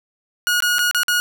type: tone with dropouts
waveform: sawtooth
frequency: 1446 Hz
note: F#6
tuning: 40 cents flat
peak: -12 dBFS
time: 0.47-1.2 s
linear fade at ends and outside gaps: 0 ms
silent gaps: 0.604-0.623 / 0.784-0.791 / 0.912-0.947 / 1.033-1.082 s
effects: none